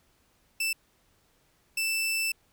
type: tone bursts at uneven times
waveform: sawtooth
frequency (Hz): 2653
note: E7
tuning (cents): +10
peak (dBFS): -23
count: 2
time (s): 0.6-0.73 / 1.77-2.32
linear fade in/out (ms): 5
effects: pink hiss -67 dBFS RMS until 2.52 s